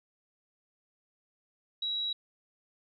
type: tone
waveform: sine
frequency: 3877 Hz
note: B7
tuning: 33 cents flat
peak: -30 dBFS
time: 1.82-2.13 s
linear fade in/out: 5 ms
effects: none